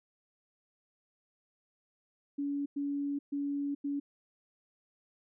sine tone bursts at uneven times, 283.9 Hz, C#4, 41 cents sharp, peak -31 dBFS, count 4, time 2.38-2.66 / 2.76-3.19 / 3.32-3.75 / 3.84-4 s, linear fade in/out 10 ms, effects none

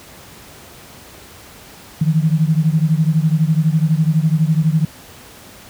sine beating tone pair, 154 / 166 Hz, D#3 / E3, -17 / +12 cents, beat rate 12 Hz, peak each -14 / -16 dBFS, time 2.01-4.85 s, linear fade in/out 5 ms, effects pink hiss -40 dBFS RMS until 5.69 s + high-pass 60 Hz 12 dB/octave

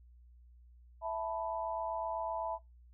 sine chord, E suspended fourth, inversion none, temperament equal, 659.3 / 880 / 987.8 Hz, E5 / A5 / B5, 0 / 0 / 0 cents, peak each -37 / -39 / -40 dBFS, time 1.01-2.59 s, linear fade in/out 50 ms, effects noise-tail reverb RT60 0.2 s tail -22 dB re dry + added 60 Hz sine -56 dBFS peak until 2.93 s

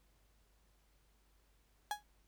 35% pulse tone with exponential decay, 833 Hz, G#5, 5 cents sharp, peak -30 dBFS, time 1.91-2.03 s, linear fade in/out 1 ms, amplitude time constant 24 ms, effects added 50 Hz sine -70 dBFS peak until 2.27 s + pink hiss -75 dBFS RMS until 2.27 s

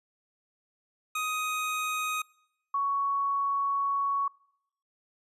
25% pulse / sine tone pair in turn, 1251 / 1115.4 Hz, D#6 / C#6, +9 / +10 cents, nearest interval major second, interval 199 cents, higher first, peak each -25 dBFS, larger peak neither, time 1.15-2.22 / 2.74-4.28 s, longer second, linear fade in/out 5 ms, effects noise-tail reverb RT60 0.8 s tail -25 dB re dry + resampled to 32000 Hz

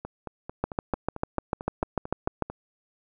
two click trains, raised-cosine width 1 ms, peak -21 / -11 dBFS, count 12 / 13, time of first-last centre 0.05-2.5 / 0.64-2.423 s, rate 4.49 / 6.73 Hz, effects none

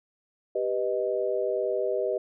sine chord, G augmented, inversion none, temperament equal, 392 / 493.9 / 622.3 Hz, G4 / B4 / D#5, 0 / 0 / 0 cents, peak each -29 dBFS, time 0.55-2.18 s, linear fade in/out 5 ms, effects none

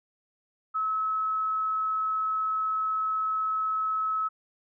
sine tone, 1292 Hz, E6, 35 cents flat, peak -25 dBFS, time 0.74-4.29 s, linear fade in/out 20 ms, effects none

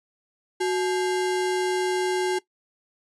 sine tone with sample-and-hold, 367.9 Hz, F#4, 10 cents flat, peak -21 dBFS, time 0.6-2.39 s, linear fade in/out 10 ms, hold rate 1225 Hz, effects noise-tail reverb RT60 0.1 s tail -19 dB re dry + resampled to 24000 Hz

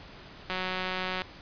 click train, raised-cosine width 0.3 ms, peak -16 dBFS, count 134, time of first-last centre 0.5-1.219 s, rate 185 Hz, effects pink hiss -48 dBFS RMS until 1.41 s + resampled to 11025 Hz

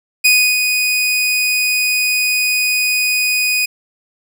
sawtooth tone with ADSR envelope, 2485 Hz, D#7, 3 cents flat, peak -4 dBFS, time 0.24-3.66 s, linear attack 14 ms, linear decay 310 ms, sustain -6 dB, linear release 11 ms, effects none

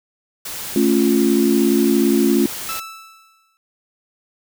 white noise, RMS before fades -29 dBFS, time 0.45-2.8 s, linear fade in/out 5 ms
sine chord, A augmented, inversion none, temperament equal, 220 / 277.2 / 349.2 Hz, A3 / C#4 / E#4, 0 / 0 / 0 cents, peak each -17 / -17 / -17 dBFS, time 0.76-2.46 s, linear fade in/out 2 ms
sawtooth tone with exponential decay, 1318 Hz, E6, 1 cent flat, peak -20 dBFS, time 2.69-3.57 s, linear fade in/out 0 ms, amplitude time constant 190 ms
effects none

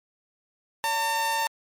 sawtooth tone pair together, 569 / 904.4 Hz, C#5 / A5, +45 / +47 cents, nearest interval minor sixth, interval 802 cents, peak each -32 / -20 dBFS, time 0.84-1.47 s, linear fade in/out 0 ms, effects MP3 64 kbps

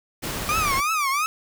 pink noise, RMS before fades -29 dBFS, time 0.22-0.81 s, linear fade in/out 20 ms
30% pulse tone with vibrato, 1181 Hz, D6, 9 cents sharp, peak -18 dBFS, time 0.49-1.26 s, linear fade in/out 0 ms, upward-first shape triangle, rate 2.9 Hz, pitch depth 200 cents each way
effects none

